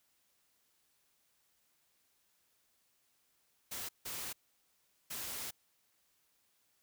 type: noise bursts at uneven times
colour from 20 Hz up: white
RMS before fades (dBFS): -42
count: 3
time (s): 3.71-3.89 / 4.05-4.33 / 5.1-5.51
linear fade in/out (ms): 10
effects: white hiss -75 dBFS RMS until 6.82 s